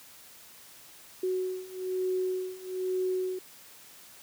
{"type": "beating tone pair", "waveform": "sine", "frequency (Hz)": [370, 371.1], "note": ["F#4", "F#4"], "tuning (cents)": [0, 5], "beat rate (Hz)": 1.1, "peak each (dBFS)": [-33, -31], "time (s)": [1.23, 3.39], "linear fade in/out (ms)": 5, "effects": ["white hiss -52 dBFS RMS until 4.22 s", "high-pass 60 Hz 12 dB/octave"]}